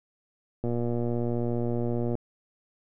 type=click train; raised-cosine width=2 ms; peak=-17 dBFS; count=181; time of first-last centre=0.64-2.153 s; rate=119 Hz; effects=none